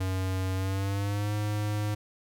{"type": "tone with pitch glide", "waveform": "square", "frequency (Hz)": [94, 104.9], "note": ["F#2", "G#2"], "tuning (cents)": [28, 18], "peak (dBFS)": -28, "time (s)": [0, 1.95], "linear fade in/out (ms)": 10, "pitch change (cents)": 190, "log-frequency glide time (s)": [0.55, 1.34], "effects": []}